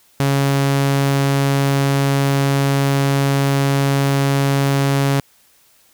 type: tone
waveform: sawtooth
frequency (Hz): 138.59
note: C#3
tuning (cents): 0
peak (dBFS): -10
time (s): 0.2-5.2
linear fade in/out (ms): 0
effects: white hiss -54 dBFS RMS until 5.93 s